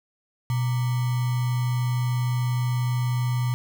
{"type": "tone with sample-and-hold", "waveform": "sine", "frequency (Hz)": 123.47, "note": "B2", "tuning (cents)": 0, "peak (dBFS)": -21, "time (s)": [0.5, 3.54], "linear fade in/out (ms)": 0, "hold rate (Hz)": 1050, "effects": []}